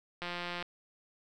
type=click train; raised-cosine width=0.3 ms; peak=-22 dBFS; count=72; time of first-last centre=0.22-0.626 s; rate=175 Hz; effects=none